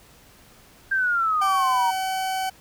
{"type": "exponential sweep", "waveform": "sine", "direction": "down", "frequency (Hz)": [1600, 924], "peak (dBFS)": -19, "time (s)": [0.91, 1.91], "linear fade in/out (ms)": 10}
{"type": "tone with pitch glide", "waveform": "40% pulse", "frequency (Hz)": [772, 758.3], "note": ["G5", "F#5"], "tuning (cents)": [-27, 42], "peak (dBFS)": -23, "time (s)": [1.41, 2.5], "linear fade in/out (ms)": 10, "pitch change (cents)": -31, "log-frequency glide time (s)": [1.57, 1.64]}
{"effects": ["pink hiss -52 dBFS RMS until 2.6 s"]}